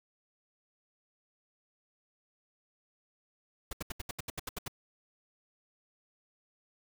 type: noise bursts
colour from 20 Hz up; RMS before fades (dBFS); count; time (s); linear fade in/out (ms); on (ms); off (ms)
pink; -37; 11; 3.71-4.681; 5; 21; 74
effects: none